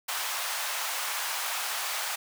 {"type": "high-pass noise", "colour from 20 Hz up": "pink", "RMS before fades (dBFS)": -32, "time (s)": [0.08, 2.16], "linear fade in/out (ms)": 10, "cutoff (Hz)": 780, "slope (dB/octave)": 24, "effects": []}